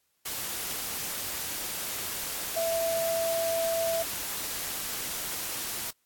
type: tone in noise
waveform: sine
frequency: 664 Hz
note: E5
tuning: 12 cents sharp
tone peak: -26 dBFS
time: 2.56-4.03 s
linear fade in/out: 10 ms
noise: white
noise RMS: -34 dBFS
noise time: 0.25-5.91 s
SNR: +5 dB
effects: white hiss -73 dBFS RMS until 6.05 s + AAC 64 kbps